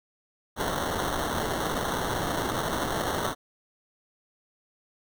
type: noise with sample-and-hold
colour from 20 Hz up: blue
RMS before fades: -29 dBFS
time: 0.56-3.35 s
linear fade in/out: 50 ms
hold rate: 2450 Hz
effects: none